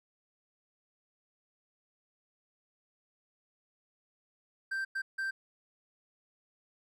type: tone bursts at uneven times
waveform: triangle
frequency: 1568 Hz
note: G6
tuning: in tune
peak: -30 dBFS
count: 3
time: 4.71-4.85 / 4.95-5.02 / 5.18-5.31 s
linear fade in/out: 10 ms
effects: none